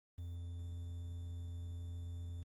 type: tone with quantisation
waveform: triangle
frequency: 86.2 Hz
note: F2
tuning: 22 cents flat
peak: -40 dBFS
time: 0.18-2.43 s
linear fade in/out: 5 ms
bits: 11
effects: Opus 24 kbps